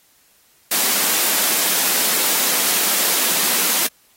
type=high-pass noise; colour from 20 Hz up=white; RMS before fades=-18 dBFS; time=0.71-3.87 s; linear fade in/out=5 ms; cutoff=170 Hz; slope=96 dB/octave; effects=white hiss -56 dBFS RMS until 4.16 s + AAC 48 kbps